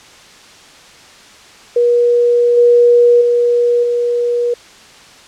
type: tone with level steps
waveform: sine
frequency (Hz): 480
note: B4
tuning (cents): -49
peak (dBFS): -8 / -5 / -9 / -12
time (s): 1.76-4.54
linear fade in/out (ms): 5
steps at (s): 2.57 / 3.21 / 3.83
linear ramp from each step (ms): 5
effects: white hiss -40 dBFS RMS until 5.27 s + low-pass 6000 Hz 12 dB/octave